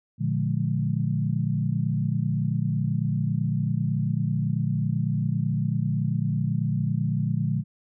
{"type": "chord", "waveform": "sine", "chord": "Bb dominant seventh", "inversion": "none", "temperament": "equal with one note detuned", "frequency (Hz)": [116.54, 146.83, 174.61, 210.2], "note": ["Bb2", "D3", "F3", "Ab3"], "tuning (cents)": [0, 0, 0, 21], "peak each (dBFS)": [-27, -26, -29, -31], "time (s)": [0.18, 7.64], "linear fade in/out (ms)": 50, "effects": []}